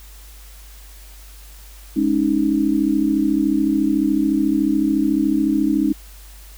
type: chord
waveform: sine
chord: Ab suspended fourth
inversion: none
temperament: equal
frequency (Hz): 207.7 / 277.2 / 311.1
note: Ab3 / Db4 / Eb4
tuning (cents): 0 / 0 / 0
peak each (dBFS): -22 / -19 / -18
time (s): 1.96-5.93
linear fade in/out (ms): 10
effects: added 50 Hz sine -39 dBFS peak until 6.57 s + white hiss -46 dBFS RMS until 6.57 s